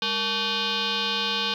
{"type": "tone with frequency modulation", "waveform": "sine", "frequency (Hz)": 202.2, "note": "G#3", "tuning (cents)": -46, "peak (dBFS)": -23, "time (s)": [0.02, 1.54], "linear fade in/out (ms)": 2, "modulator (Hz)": 668, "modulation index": 6.2, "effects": ["9-bit"]}